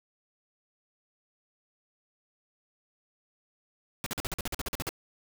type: noise bursts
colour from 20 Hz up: pink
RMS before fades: -33 dBFS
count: 13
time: 4.04-4.891 s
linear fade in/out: 0 ms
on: 23 ms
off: 46 ms
effects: none